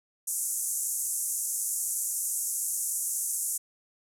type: band-pass noise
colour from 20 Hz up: white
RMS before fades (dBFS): -31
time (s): 0.27-3.58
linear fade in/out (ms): 10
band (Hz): 6500 to 12000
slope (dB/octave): 48
effects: none